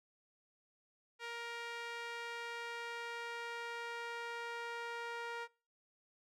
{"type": "tone with band-pass filter sweep", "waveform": "sawtooth", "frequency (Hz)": 469.2, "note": "A#4", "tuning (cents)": 11, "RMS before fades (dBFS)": -44, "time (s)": [1.19, 5.48], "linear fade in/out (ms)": 50, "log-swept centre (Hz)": [2100, 1400], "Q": 0.94, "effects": ["noise-tail reverb RT60 0.4 s tail -26 dB re dry"]}